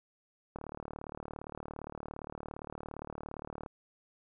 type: click train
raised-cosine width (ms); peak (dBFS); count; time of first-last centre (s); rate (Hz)
1; -27; 117; 0.56-3.662; 37.4
effects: none